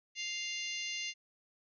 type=harmonic tone; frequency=698.5 Hz; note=F5; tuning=in tune; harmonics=3 / 4 / 5 / 6 / 7 / 8 / 9; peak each=-42 / -40 / -48 / -46 / -47 / -53 / -45 dBFS; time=0.15-1.14 s; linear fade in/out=50 ms; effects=none